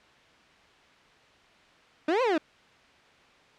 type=exponential two-way sweep; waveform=30% pulse; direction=up then down; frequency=293.7 to 540 to 293.7 Hz; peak=-20 dBFS; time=2.08-2.38 s; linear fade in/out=5 ms; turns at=2.22 s; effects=white hiss -57 dBFS RMS until 3.58 s + low-pass 3000 Hz 12 dB/octave